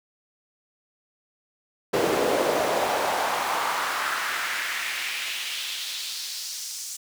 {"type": "noise with high-pass filter sweep", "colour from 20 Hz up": "brown", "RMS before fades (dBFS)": -27, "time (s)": [1.93, 6.97], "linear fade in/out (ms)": 10, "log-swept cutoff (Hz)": [380, 6700], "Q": 2, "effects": []}